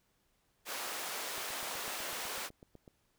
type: high-pass noise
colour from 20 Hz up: pink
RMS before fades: -40 dBFS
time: 0.65-2.5 s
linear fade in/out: 50 ms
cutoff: 570 Hz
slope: 12 dB/octave
type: click train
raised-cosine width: 2 ms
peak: -39 dBFS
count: 13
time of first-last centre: 1.38-2.878 s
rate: 8.01 Hz
effects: pink hiss -75 dBFS RMS until 3.18 s